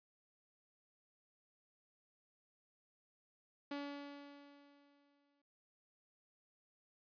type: tone with exponential decay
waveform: sawtooth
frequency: 285.1 Hz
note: C#4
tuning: 49 cents sharp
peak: -36 dBFS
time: 3.71-5.42 s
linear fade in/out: 5 ms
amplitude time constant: 370 ms
effects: noise-tail reverb RT60 0.5 s tail -25 dB re dry + resampled to 11025 Hz